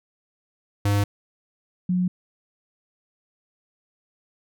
square / sine tone pair in turn, 101.6 / 181.03 Hz, G#2 / F#3, -38 / -38 cents, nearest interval minor seventh, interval 1000 cents, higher second, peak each -19 dBFS, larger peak neither, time 0.85-1.04 / 1.89-2.08 s, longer neither, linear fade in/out 5 ms, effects none

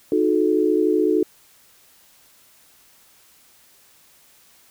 sine tone cluster, 308.9 / 362.3 / 432.9 Hz, D#4 / F#4 / A4, -12 / -36 / -28 cents, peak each -20 dBFS, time 0.12-1.23 s, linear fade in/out 2 ms, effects white hiss -54 dBFS RMS until 4.7 s

